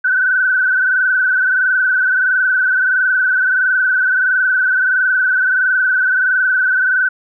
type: tone with frequency modulation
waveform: sine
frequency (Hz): 1507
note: F#6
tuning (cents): +31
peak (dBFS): -11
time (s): 0.04-7.09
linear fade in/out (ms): 10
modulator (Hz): 21.5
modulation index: 2.2
effects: none